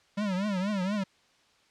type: tone with vibrato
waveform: square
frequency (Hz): 196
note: G3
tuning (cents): 0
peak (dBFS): -28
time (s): 0.17-1.04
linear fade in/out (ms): 10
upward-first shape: triangle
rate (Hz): 4.2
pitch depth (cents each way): 170
effects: white hiss -64 dBFS RMS until 1.7 s + low-pass 5000 Hz 12 dB/octave